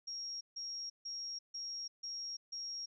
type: tone bursts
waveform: sine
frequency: 5588 Hz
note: F8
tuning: in tune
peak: -40 dBFS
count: 6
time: 0.07-2.86 s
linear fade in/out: 10 ms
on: 340 ms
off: 150 ms
effects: none